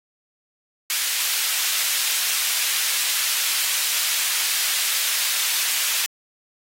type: high-pass noise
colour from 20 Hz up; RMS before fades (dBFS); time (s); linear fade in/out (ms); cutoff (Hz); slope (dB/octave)
pink; -23; 0.9-6.06; 0; 2400; 12
effects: AAC 48 kbps